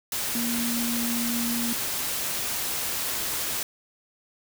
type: tone in noise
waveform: sine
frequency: 235.7 Hz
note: A#3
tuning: 19 cents sharp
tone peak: -27 dBFS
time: 0.35-1.73 s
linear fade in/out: 2 ms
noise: white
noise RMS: -29 dBFS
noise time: 0.12-3.63 s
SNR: -1 dB
effects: none